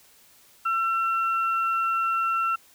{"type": "tone pair together", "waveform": "sine", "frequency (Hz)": [1345, 2723], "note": ["E6", "F7"], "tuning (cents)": [34, -44], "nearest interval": "octave", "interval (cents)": 1222, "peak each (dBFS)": [-22, -33], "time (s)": [0.65, 2.56], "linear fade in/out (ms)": 10, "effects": ["white hiss -56 dBFS RMS until 2.74 s"]}